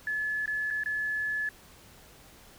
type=tone with dropouts; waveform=sine; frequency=1717 Hz; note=A6; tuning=43 cents flat; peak=-28 dBFS; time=0.07-1.49 s; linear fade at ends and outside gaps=2 ms; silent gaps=0.459-0.477 / 0.704-0.708 / 0.836-0.859 s; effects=pink hiss -54 dBFS RMS until 2.58 s